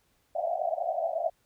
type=band-pass noise; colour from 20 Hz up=pink; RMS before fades=-30 dBFS; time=0.35-1.3 s; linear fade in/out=10 ms; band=610 to 730 Hz; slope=96 dB/octave; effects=pink hiss -70 dBFS RMS until 1.45 s